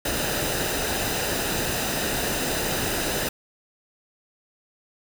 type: noise with comb filter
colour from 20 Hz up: pink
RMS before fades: -26 dBFS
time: 0.05-3.29 s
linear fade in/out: 5 ms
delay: 0.9 ms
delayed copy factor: -0.5
effects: none